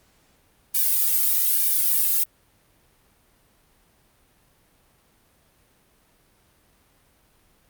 violet noise with flanger, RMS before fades -20 dBFS, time 0.74-2.24 s, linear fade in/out 10 ms, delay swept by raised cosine 1.5 to 2.08 ms, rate 1.1 Hz, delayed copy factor -0.9, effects pink hiss -61 dBFS RMS until 7.69 s + Opus 48 kbps

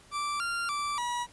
40% pulse tone with pitch steps, 1169 / 1389 / 1166 / 966 Hz, D6 / F6 / D6 / B5, -8 / -10 / -13 / -39 cents, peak -29 dBFS, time 0.11-1.27 s, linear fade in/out 50 ms, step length 290 ms, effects pink hiss -56 dBFS RMS until 1.32 s + resampled to 24000 Hz

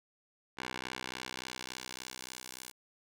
10% pulse tone with band-pass filter sweep, 63.5 Hz, B1, 49 cents sharp, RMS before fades -44 dBFS, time 0.57-2.72 s, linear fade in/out 20 ms, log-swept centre 2100 to 10000 Hz, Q 0.71, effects none

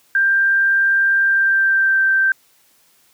sine tone with pitch glide, 1585 to 1563.2 Hz, G6 to G6, +19 to -5 cents, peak -12 dBFS, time 0.15-2.32 s, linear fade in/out 2 ms, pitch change -24 cents, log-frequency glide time 1.24-2.03 s, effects white hiss -56 dBFS RMS until 3.13 s + high-pass 100 Hz 12 dB/octave

